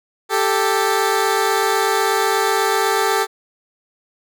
15% pulse tone pair together, 392.6 / 440.7 Hz, G4 / A4, +3 / +3 cents, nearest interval major second, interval 200 cents, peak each -12 dBFS, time 0.29-3.27 s, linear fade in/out 50 ms, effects none

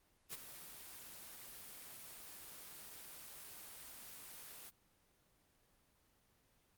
white noise with ADSR envelope, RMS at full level -43 dBFS, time 0.29-4.71 s, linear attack 45 ms, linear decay 22 ms, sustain -10 dB, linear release 25 ms, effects pink hiss -74 dBFS RMS until 6.77 s + Opus 24 kbps

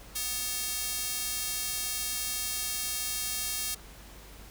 square tone with high-pass filter, 248.1 Hz, B3, 8 cents sharp, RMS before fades -33 dBFS, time 0.15-3.75 s, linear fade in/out 10 ms, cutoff 5200 Hz, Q 0.52, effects added 50 Hz sine -50 dBFS peak until 4.5 s + pink hiss -51 dBFS RMS until 4.5 s

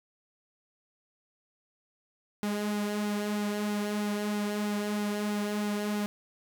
sawtooth tone with flanger, 207.7 Hz, G#3, in tune, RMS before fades -31 dBFS, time 2.43-6.06 s, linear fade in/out 0 ms, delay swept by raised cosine 1.7 to 4 ms, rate 3.1 Hz, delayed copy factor -0.55, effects none

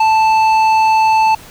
triangle tone with tanh clipping, 880 Hz, A5, in tune, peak -10 dBFS, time 0-1.35 s, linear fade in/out 5 ms, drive 14 dB, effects pink hiss -38 dBFS RMS until 1.5 s

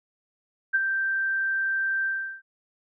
sine tone with ADSR envelope, 1568 Hz, G6, in tune, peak -17 dBFS, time 0.73-2.42 s, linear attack 20 ms, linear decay 32 ms, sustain -6 dB, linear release 370 ms, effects none

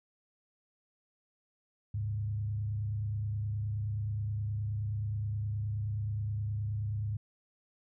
sine tone with frequency modulation, 104.3 Hz, G#2, 8 cents sharp, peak -31 dBFS, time 1.94-7.17 s, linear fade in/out 5 ms, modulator 29.5 Hz, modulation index 0.5, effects none

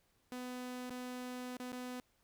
sawtooth tone with dropouts, 250 Hz, B3, 21 cents sharp, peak -38 dBFS, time 0.32-2 s, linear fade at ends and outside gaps 0 ms, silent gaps 0.897-0.906 / 1.569-1.599 / 1.72-1.729 s, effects pink hiss -75 dBFS RMS until 2.23 s

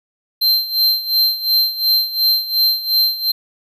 square tone with tremolo, 4134 Hz, C8, 22 cents flat, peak -11 dBFS, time 0.41-3.32 s, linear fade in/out 10 ms, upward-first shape sine, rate 2.8 Hz, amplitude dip 80%, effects none

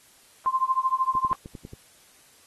sine tone with tremolo, 1046.5 Hz, C6, in tune, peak -17 dBFS, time 0.46-1.33 s, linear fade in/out 0 ms, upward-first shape triangle, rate 13 Hz, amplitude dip 100%
clicks, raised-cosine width 3 ms, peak -26 dBFS, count 7, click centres 1.152 / 1.249 / 1.315 / 1.459 / 1.552 / 1.651 / 1.734 s
effects white hiss -56 dBFS RMS until 2.46 s + AAC 32 kbps

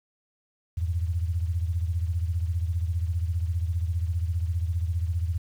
sine beating tone pair, 83 / 98 Hz, E2 / G2, +12 / 0 cents, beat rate 15 Hz, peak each -25 / -31 dBFS, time 0.77-5.38 s, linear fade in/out 10 ms, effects 9-bit

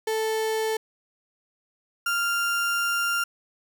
35% pulse tone pair in turn, 440 / 1393.5 Hz, A4 / F6, 0 / -4 cents, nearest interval octave + minor sixth, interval 1996 cents, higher second, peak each -22 / -21 dBFS, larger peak second, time 0.07-0.77 / 2.06-3.24 s, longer second, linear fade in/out 5 ms, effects none

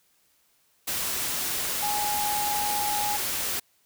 sine tone in noise, 830.6 Hz, G#5, in tune, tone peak -27 dBFS, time 1.82-3.17 s, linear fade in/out 10 ms, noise white, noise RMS -29 dBFS, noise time 0.87-3.6 s, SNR -1 dB, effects white hiss -66 dBFS RMS until 3.85 s

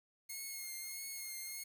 5% pulse tone with vibrato, 2151 Hz, C7, 47 cents sharp, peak -33 dBFS, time 0.29-1.64 s, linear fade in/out 10 ms, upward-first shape triangle, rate 1.6 Hz, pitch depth 34 cents each way, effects 10-bit

